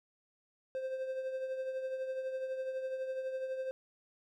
triangle tone with tremolo, 523.3 Hz, C5, in tune, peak -31 dBFS, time 0.75-3.71 s, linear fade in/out 0 ms, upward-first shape triangle, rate 12 Hz, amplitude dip 55%, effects none

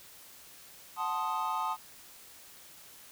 triangle chord, F# diminished seventh, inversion none, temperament equal, 740 / 880 / 1046.5 / 1244.5 Hz, F#5 / A5 / C6 / Eb6, 0 / 0 / 0 / 0 cents, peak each -38 / -32 / -35 / -33 dBFS, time 0.96-1.77 s, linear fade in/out 50 ms, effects white hiss -53 dBFS RMS until 3.11 s

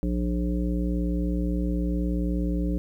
harmonic tone with a mistuned harmonic, 59.6 Hz, A#1, 39 cents sharp, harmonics 1 / 3 / 5 / 7 / 9, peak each -26 / -28 / -30 / -39 / -39 dBFS, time 0.03-2.78 s, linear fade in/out 0 ms, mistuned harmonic 1, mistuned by -40 cents, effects 10-bit

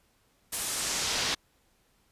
brown noise with band-pass filter sweep, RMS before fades -31 dBFS, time 0.52-1.35 s, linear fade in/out 10 ms, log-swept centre 11000 to 4300 Hz, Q 1.3, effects pink hiss -68 dBFS RMS until 2.11 s + resampled to 32000 Hz

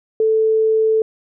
sine tone, 440 Hz, A4, in tune, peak -12 dBFS, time 0.2-1.02 s, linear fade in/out 2 ms, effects none

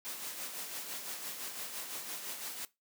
white noise with tremolo, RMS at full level -40 dBFS, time 0.05-2.65 s, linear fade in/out 0 ms, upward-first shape sine, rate 5.9 Hz, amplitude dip 45%, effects noise-tail reverb RT60 0.2 s tail -19 dB re dry + high-pass 200 Hz 12 dB/octave

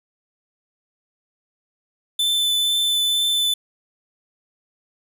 45% pulse tone with vibrato, 3520 Hz, A7, in tune, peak -17 dBFS, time 2.19-3.54 s, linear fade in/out 5 ms, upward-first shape triangle, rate 2.1 Hz, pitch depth 10 cents each way, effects none

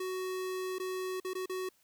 square tone with dropouts, 372 Hz, F#4, 9 cents sharp, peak -35 dBFS, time 0-1.69 s, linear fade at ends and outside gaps 5 ms, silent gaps 0.785-0.798 / 1.201-1.247 / 1.335-1.351 / 1.459-1.495 s, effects white hiss -69 dBFS RMS until 1.83 s

